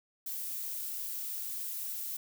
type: noise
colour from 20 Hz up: violet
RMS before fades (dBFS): -38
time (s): 0.26-2.17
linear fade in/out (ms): 5
effects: none